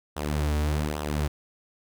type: tone with flanger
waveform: sawtooth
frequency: 75 Hz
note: D2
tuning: 37 cents sharp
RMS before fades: -27 dBFS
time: 0.16-1.28 s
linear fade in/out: 10 ms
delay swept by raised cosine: 0.43 to 5.93 ms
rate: 1.2 Hz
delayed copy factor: -0.65
effects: none